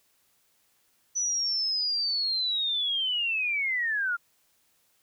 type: linear sweep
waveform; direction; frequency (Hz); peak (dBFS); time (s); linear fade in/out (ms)
sine; down; 5980 to 1372; -25; 1.15-4.17; 20
effects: white hiss -68 dBFS RMS until 5.02 s